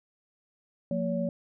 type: tone cluster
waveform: sine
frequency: 177.7 / 230.3 / 566 Hz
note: F3 / A#3 / C#5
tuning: +30 / -21 / +36 cents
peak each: -31 dBFS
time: 0.91-1.29 s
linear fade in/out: 2 ms
effects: none